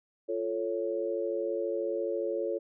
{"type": "chord", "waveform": "sine", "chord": "F augmented", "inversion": "none", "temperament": "equal with one note detuned", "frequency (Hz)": [347.8, 440, 554.4], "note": ["F4", "A4", "C#5"], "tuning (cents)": [-7, 0, 0], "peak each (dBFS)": [-34, -33, -33], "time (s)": [0.28, 2.59], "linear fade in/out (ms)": 20, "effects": []}